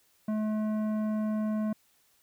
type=tone with tanh clipping; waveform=sine; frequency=214.8 Hz; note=A3; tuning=41 cents flat; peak=-29 dBFS; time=0.28-1.73 s; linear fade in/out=5 ms; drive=12 dB; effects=white hiss -67 dBFS RMS until 2.22 s